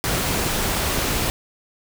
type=noise with amplitude modulation; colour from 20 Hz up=pink; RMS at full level=-21 dBFS; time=0.04-1.3 s; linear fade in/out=0 ms; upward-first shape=sine; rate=222 Hz; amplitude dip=30%; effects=none